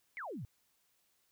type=exponential sweep; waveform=sine; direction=down; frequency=2287 to 97 Hz; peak=-40 dBFS; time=0.17-0.45 s; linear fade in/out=0 ms; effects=white hiss -75 dBFS RMS until 1.31 s

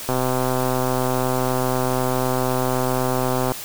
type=click train; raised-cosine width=1 ms; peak=-8 dBFS; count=440; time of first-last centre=0.09-3.52 s; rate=128 Hz; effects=white hiss -33 dBFS RMS until 3.64 s

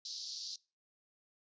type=band-pass noise; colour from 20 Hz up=pink; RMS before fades=-44 dBFS; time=0.05-0.56 s; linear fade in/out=2 ms; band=4100 to 5700 Hz; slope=48 dB/octave; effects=noise-tail reverb RT60 0.3 s tail -22 dB re dry + resampled to 16000 Hz

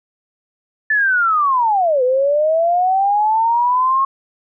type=linear two-way sweep; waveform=sine; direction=down then up; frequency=1760 to 493.9 to 1089 Hz; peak=-12 dBFS; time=0.9-4.05 s; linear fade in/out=5 ms; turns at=2.03 s; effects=none

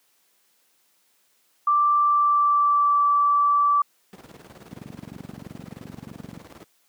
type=tone with pitch glide; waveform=sine; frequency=1174.7 to 1159.2 Hz; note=D6 to D6; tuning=0 to -23 cents; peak=-16 dBFS; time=1.67-3.82 s; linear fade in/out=5 ms; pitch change=-23 cents; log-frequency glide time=1.96-3.04 s
type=noise with tremolo; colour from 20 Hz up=brown; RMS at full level=-35 dBFS; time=4.13-6.64 s; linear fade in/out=0 ms; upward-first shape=square; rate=19 Hz; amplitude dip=65%
type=click train; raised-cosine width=5 ms; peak=-19 dBFS; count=39; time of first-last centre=4.73-6.375 s; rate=23.1 Hz
effects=white hiss -65 dBFS RMS until 6.88 s + high-pass 200 Hz 12 dB/octave

